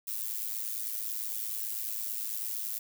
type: noise with amplitude modulation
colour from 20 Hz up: violet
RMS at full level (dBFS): -32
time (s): 0.07-2.79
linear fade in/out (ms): 10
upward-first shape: sine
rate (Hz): 109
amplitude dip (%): 75
effects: none